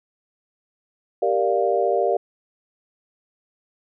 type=chord; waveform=sine; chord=G minor seventh; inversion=none; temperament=equal; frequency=392 / 466.2 / 587.3 / 698.5 Hz; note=G4 / Bb4 / D5 / F5; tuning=0 / 0 / 0 / 0 cents; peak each=-23 dBFS; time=1.22-2.17 s; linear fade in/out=5 ms; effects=none